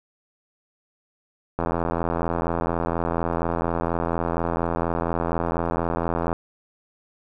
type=click train; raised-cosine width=1 ms; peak=-10 dBFS; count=400; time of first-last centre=1.59-6.329 s; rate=84.2 Hz; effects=none